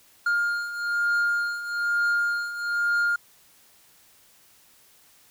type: beating tone pair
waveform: triangle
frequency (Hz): 1410 / 1411.1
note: F6 / F6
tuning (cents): +16 / +17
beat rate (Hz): 1.1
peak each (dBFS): -27 / -22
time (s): 0.26-3.16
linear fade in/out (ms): 5
effects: white hiss -57 dBFS RMS until 5.3 s